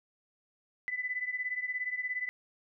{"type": "beating tone pair", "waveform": "sine", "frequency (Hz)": [1995, 2012], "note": ["B6", "B6"], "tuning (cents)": [17, 32], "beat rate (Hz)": 17, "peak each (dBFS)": [-34, -37], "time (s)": [0.88, 2.29], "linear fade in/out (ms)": 0, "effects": []}